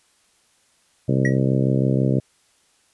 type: harmonic tone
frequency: 66.1 Hz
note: C2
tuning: 18 cents sharp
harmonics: 2 / 3 / 4 / 5 / 6 / 7 / 8 / 9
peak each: -19 / -23 / -25 / -27 / -29 / -30 / -31 / -32 dBFS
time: 1.08-2.2 s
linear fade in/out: 10 ms
type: tone with exponential decay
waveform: triangle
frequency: 1915 Hz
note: A#6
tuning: 46 cents sharp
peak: -16 dBFS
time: 1.25-1.38 s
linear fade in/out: 2 ms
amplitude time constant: 27 ms
effects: white hiss -61 dBFS RMS until 2.93 s + resampled to 24000 Hz